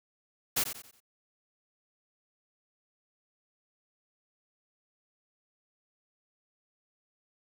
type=noise with echo; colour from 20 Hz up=white; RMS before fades=-28 dBFS; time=0.56-0.64 s; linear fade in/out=10 ms; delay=91 ms; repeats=4; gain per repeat=-9 dB; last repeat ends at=1.004 s; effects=none